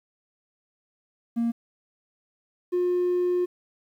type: tone pair in turn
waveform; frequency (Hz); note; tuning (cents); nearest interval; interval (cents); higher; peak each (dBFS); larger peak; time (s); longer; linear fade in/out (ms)
triangle; 233.1 / 357.2; A#3 / F4; 0 / +39; perfect fifth; 739; second; -19 / -18; second; 1.36-1.52 / 2.72-3.46; second; 20
effects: tanh soft clip ceiling -17 dBFS + 10-bit